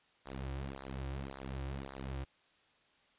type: tone with flanger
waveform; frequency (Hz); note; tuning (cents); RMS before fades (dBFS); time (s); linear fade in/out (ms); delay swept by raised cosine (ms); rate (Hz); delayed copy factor
sawtooth; 67.3; C2; +49; -42; 0.25-2.25; 20; 0.33 to 4.73; 1.8; -0.9
effects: white hiss -69 dBFS RMS until 3.18 s + resampled to 8000 Hz